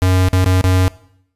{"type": "tone with dropouts", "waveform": "square", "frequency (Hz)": 92.5, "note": "F#2", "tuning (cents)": 0, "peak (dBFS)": -11, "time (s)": [0.02, 0.88], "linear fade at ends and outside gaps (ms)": 0, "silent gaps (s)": [[0.285, 0.331], [0.443, 0.46], [0.612, 0.641]], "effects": ["noise-tail reverb RT60 0.7 s tail -20 dB re dry", "resampled to 32000 Hz"]}